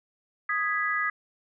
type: chord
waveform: sine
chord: G# minor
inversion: second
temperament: equal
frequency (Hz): 1244.5 / 1661.2 / 1975.5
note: D#6 / G#6 / B6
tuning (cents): 0 / 0 / 0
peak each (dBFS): -29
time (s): 0.49-1.1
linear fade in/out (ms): 5
effects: none